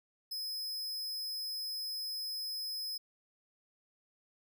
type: tone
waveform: 45% pulse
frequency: 5100 Hz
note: D#8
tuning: 42 cents sharp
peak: -37 dBFS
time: 0.31-2.98 s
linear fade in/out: 10 ms
effects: none